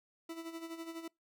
40% pulse tone with tremolo, 329.6 Hz, E4, in tune, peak -39 dBFS, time 0.29-1.08 s, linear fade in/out 5 ms, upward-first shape sine, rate 12 Hz, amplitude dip 65%, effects noise-tail reverb RT60 0.2 s tail -26 dB re dry

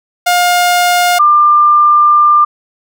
sawtooth / sine tone pair in turn, 710 / 1194.1 Hz, F5 / D6, +28 / +28 cents, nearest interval major sixth, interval 900 cents, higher second, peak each -4 dBFS, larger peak neither, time 0.26-1.19 / 1.19-2.45 s, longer second, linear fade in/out 10 ms, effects none

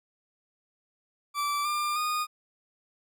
40% pulse tone with pitch steps, 1163 / 1195.7 / 1229.3 Hz, D6 / D6 / D#6, -17 / +31 / -21 cents, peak -26 dBFS, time 1.34-2.27 s, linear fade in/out 50 ms, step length 310 ms, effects none

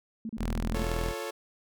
sine tone bursts, 223.2 Hz, A3, 25 cents sharp, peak -32 dBFS, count 8, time 0.25-0.832 s, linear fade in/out 2 ms, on 43 ms, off 34 ms
sawtooth tone, 41.2 Hz, E1, in tune, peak -25 dBFS, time 0.37-1.14 s, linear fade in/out 50 ms
sawtooth chord, F augmented, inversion none, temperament equal, 349.2 / 440 / 554.4 Hz, F4 / A4 / C#5, 0 / 0 / 0 cents, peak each -36 / -33 / -34 dBFS, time 0.74-1.31 s, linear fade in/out 10 ms
effects none

